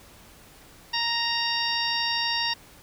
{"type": "harmonic tone with a mistuned harmonic", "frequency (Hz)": 932.3, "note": "A#5", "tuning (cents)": 0, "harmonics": [1, 2, 3, 4, 5, 6], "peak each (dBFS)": [-31, -31, -31, -31, -31, -31], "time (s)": [0.93, 2.54], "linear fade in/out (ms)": 10, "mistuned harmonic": 6, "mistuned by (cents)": -22, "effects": ["pink hiss -51 dBFS RMS until 2.82 s"]}